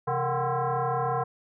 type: tone with frequency modulation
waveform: sine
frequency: 132.6 Hz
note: C3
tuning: 23 cents sharp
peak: -24 dBFS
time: 0.07-1.24 s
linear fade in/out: 10 ms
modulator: 299 Hz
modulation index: 3.6
effects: none